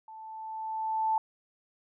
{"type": "tone with level ramp", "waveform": "sine", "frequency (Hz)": 880, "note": "A5", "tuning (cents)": 0, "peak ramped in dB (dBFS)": [-44, -23], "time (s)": [0.08, 1.18], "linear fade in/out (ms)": 2, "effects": []}